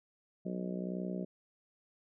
harmonic tone, 61.74 Hz, B1, in tune, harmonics 3 / 4 / 5 / 6 / 7 / 8 / 9 / 10, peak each -37 / -45 / -47 / -44 / -49 / -50 / -50 / -47 dBFS, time 0.45-1.25 s, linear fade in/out 10 ms, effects none

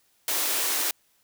white high-pass noise, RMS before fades -26 dBFS, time 0.28-0.91 s, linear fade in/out 2 ms, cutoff 260 Hz, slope 96 dB/octave, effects white hiss -66 dBFS RMS until 1.23 s

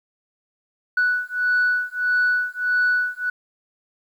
sine beating tone pair, 1479 / 1480.6 Hz, F#6 / F#6, -1 / +1 cents, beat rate 1.6 Hz, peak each -20 dBFS, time 0.97-3.3 s, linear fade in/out 5 ms, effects tanh soft clip ceiling -13 dBFS + 9-bit

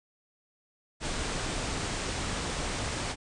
pink low-pass noise, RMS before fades -33 dBFS, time 1-3.16 s, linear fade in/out 50 ms, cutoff 9200 Hz, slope 96 dB/octave, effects none

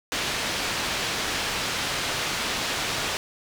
white low-pass noise, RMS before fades -28 dBFS, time 0.12-3.17 s, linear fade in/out 0 ms, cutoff 4300 Hz, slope 12 dB/octave, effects none

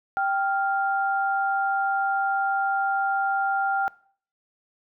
sine tone pair together, 784 / 1396.9 Hz, G5 / F6, 0 / 0 cents, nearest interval minor seventh, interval 1000 cents, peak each -23 / -26 dBFS, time 0.17-3.88 s, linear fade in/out 0 ms, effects noise-tail reverb RT60 0.5 s tail -21 dB re dry

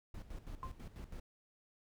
brown noise with tremolo, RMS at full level -46 dBFS, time 0.14-1.2 s, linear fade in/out 5 ms, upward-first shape square, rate 6.1 Hz, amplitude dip 70%
sine tone with exponential decay, 1046.5 Hz, C6, in tune, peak -38 dBFS, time 0.63-0.75 s, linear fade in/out 0 ms, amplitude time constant 26 ms
effects none

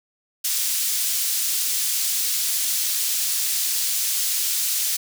pink high-pass noise, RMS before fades -23 dBFS, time 0.44-4.97 s, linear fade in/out 10 ms, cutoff 5100 Hz, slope 12 dB/octave, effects none

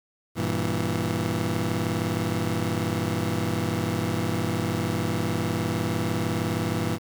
20% pulse chord, E diminished, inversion first, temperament just, 98.89 / 118.67 / 164.81 Hz, G2 / Bb2 / E3, +16 / +31 / 0 cents, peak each -24 dBFS, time 0.35-6.99 s, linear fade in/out 50 ms, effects 8-bit

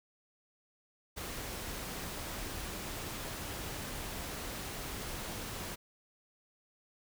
pink noise, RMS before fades -41 dBFS, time 1.16-5.76 s, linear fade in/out 20 ms, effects none

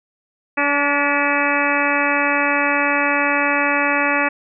harmonic tone with a mistuned harmonic, 287.3 Hz, D4, 38 cents flat, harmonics 1 / 2 / 3 / 4 / 5 / 6 / 7 / 8 / 9, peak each -24 / -24 / -24 / -24 / -24 / -24 / -24 / -24 / -24 dBFS, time 0.57-4.29 s, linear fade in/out 10 ms, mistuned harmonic 7, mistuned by -50 cents, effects none

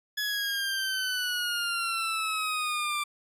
20% pulse exponential sweep, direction down, 1698 to 1176 Hz, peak -23 dBFS, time 0.17-3.04 s, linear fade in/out 10 ms, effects resampled to 32000 Hz

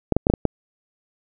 clicks, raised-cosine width 2 ms, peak -3 dBFS, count 6, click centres 0.123 / 0.166 / 0.269 / 0.3 / 0.338 / 0.453 s, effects none

